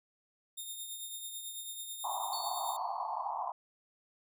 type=tone with tremolo; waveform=10% pulse; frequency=3665 Hz; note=A#7; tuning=30 cents flat; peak=-31 dBFS; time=0.57-2.77 s; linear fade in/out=10 ms; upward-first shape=triangle; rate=9.1 Hz; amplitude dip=50%
type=band-pass noise; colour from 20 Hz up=pink; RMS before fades=-37 dBFS; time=2.04-3.52 s; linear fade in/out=5 ms; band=690 to 1100 Hz; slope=96 dB/octave
type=tone with exponential decay; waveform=triangle; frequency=4436 Hz; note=C#8; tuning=in tune; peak=-37 dBFS; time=2.33-3.3 s; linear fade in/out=1 ms; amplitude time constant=210 ms
effects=none